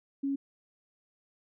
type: tone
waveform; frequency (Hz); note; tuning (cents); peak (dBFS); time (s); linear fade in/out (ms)
sine; 276.4; C#4; -5; -28; 0.23-0.36; 10
effects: none